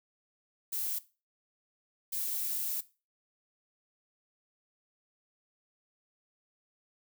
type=noise bursts at uneven times; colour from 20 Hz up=violet; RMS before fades=-34 dBFS; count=2; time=0.72-0.99 / 2.12-2.81 s; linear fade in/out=10 ms; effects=noise-tail reverb RT60 0.3 s tail -17 dB re dry